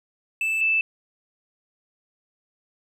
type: tone pair in turn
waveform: triangle / sine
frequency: 2637 / 2637 Hz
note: E7 / E7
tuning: 0 / 0 cents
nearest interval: unison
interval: 0 cents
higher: neither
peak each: -20 / -18 dBFS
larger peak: second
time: 0.41-0.61 / 0.61-0.81 s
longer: neither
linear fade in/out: 2 ms
effects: none